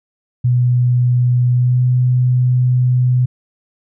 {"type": "tone with pitch glide", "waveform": "sine", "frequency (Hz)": [123.47, 125.48], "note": ["B2", "B2"], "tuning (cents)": [0, 28], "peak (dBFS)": -10, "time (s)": [0.44, 3.26], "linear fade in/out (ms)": 10, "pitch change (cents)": 28, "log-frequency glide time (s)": [1.53, 1.82], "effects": []}